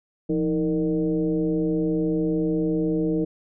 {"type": "tone with frequency modulation", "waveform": "sine", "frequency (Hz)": 316.9, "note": "D#4", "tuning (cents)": 32, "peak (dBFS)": -20, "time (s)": [0.29, 3.25], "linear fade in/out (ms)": 10, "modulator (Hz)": 145, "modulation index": 1.1, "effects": []}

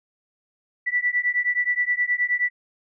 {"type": "beating tone pair", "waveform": "sine", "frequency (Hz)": [1960, 1969.5], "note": ["B6", "B6"], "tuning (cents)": [-14, -5], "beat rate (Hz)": 9.5, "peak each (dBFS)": -23, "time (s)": [0.86, 2.5], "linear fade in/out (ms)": 20, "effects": []}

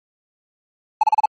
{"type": "tone bursts", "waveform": "triangle", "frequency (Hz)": 860, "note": "A5", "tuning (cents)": -40, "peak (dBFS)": -7, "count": 5, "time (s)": [1.01, 1.258], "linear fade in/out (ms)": 5, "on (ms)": 24, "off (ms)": 32, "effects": ["tanh soft clip ceiling -5 dBFS", "MP3 32 kbps"]}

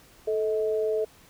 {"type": "tone pair together", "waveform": "sine", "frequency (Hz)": [436.7, 634.4], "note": ["A4", "D#5"], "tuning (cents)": [-13, 33], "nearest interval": "tritone", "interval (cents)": 646, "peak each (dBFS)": [-24, -30], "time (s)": [0.27, 1.05], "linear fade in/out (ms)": 10, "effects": ["pink hiss -55 dBFS RMS until 1.29 s"]}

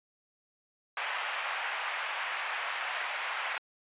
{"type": "band-pass noise", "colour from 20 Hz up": "white", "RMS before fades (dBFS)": -35, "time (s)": [0.97, 3.58], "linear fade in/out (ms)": 2, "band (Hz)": [710, 2600], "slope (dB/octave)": 24, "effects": ["resampled to 8000 Hz"]}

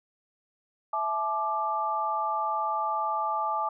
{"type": "tone cluster", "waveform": "sine", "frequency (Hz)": [659, 861, 1181], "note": ["E5", "A5", "D6"], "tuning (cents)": [-1, -38, 9], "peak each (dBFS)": [-35, -29, -29], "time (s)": [0.93, 3.69], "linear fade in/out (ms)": 5, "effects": []}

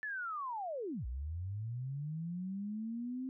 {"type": "linear two-way sweep", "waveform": "sine", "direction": "down then up", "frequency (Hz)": [1760, 56.8, 263.7], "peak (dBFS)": -37, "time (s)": [0.03, 3.29], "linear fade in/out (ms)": 0, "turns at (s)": 1.06, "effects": []}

